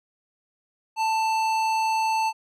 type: tone with tanh clipping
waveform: sine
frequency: 885 Hz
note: A5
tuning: 10 cents sharp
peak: -23 dBFS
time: 0.96-2.33 s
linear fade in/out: 50 ms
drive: 16 dB
effects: none